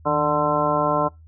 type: harmonic tone with a mistuned harmonic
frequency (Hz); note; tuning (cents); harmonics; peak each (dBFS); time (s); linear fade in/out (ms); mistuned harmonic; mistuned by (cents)
148.4; D3; +18; 1 / 2 / 3 / 4 / 5 / 6 / 7 / 9; -29 / -27 / -28 / -23 / -27 / -29 / -23 / -28; 0.05-1.09; 20; 1; +110
effects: noise-tail reverb RT60 0.2 s tail -22 dB re dry + added 80 Hz sine -44 dBFS peak until 1.27 s